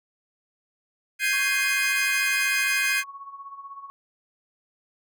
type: chord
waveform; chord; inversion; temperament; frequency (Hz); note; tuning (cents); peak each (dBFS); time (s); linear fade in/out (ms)
40% pulse; Ab major seventh; third; equal; 1568 / 1661.2 / 2093 / 2489; G6 / Ab6 / C7 / Eb7; 0 / 0 / 0 / 0; -27 / -28 / -26 / -25; 1.19-3.04; 50
type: tone with tremolo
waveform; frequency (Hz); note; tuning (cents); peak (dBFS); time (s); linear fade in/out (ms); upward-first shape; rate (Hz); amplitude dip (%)
sine; 1108.7; C#6; 0; -35; 1.33-3.9; 0; sine; 16; 65
effects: none